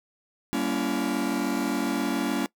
45% pulse chord, G diminished seventh, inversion none, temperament just, 196 / 235.2 / 282.2 / 338.7 Hz, G3 / Bb3 / Db4 / Fb4, 0 / +16 / +31 / +47 cents, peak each -33 / -30 / -28 / -32 dBFS, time 0.53-2.46 s, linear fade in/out 0 ms, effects noise-tail reverb RT60 0.1 s tail -22 dB re dry

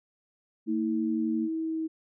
sine tone with pitch glide, 225.6 to 228.2 Hz, A3 to A#3, +44 to -37 cents, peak -28 dBFS, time 0.66-1.49 s, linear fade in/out 50 ms, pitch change +19 cents, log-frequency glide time 0.8-1.12 s
sine tone with vibrato, 320.8 Hz, E4, 47 cents flat, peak -28 dBFS, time 0.67-1.88 s, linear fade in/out 20 ms, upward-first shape sine, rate 1.4 Hz, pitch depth 8 cents each way
effects none

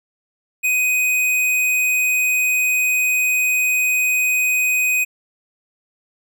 square tone, 2500 Hz, D#7, 8 cents sharp, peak -16 dBFS, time 0.63-5.05 s, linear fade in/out 20 ms, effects none

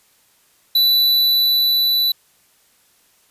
square tone with level ramp, 3971 Hz, B7, 9 cents sharp, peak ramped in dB -12 to -15 dBFS, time 0.75-2.12 s, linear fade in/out 5 ms, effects white hiss -57 dBFS RMS until 3.3 s + resampled to 32000 Hz

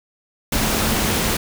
sine tone in noise, 220 Hz, A3, in tune, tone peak -27 dBFS, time 0.52-1.37 s, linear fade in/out 5 ms, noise pink, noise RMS -20 dBFS, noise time 0.52-1.37 s, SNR -10 dB, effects none

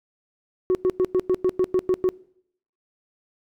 sine tone bursts, 369.3 Hz, F#4, 3 cents flat, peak -14 dBFS, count 10, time 0.7-2.09 s, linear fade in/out 0 ms, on 49 ms, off 100 ms, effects noise-tail reverb RT60 0.7 s tail -24 dB re dry + tanh soft clip ceiling -15 dBFS

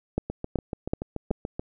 two click trains, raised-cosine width 2 ms, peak -17 / -11 dBFS, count 10 / 4, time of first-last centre 0.3-1.595 / 0.18-1.312 s, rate 6.95 / 2.65 Hz, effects none

